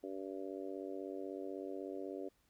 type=harmonic tone; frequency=96.2 Hz; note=G2; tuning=32 cents flat; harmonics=3 / 4 / 5 / 6 / 7; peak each=-46 / -45 / -49 / -49 / -54 dBFS; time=0.03-2.29 s; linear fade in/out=10 ms; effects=pink hiss -75 dBFS RMS until 2.49 s